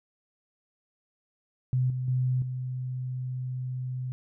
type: tone with level steps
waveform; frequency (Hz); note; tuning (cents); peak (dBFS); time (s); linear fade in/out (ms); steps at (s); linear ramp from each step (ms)
sine; 127.5; C3; -44; -22 / -28 / -23 / -30; 1.73-4.12; 0; 1.9 / 2.08 / 2.42; 2
effects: none